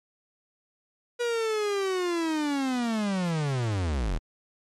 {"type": "linear sweep", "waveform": "45% pulse", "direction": "down", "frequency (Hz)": [484.7, 34.65], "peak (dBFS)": -25, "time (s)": [1.19, 4.19], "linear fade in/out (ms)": 20, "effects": ["low-pass 8000 Hz 12 dB/octave", "MP3 64 kbps"]}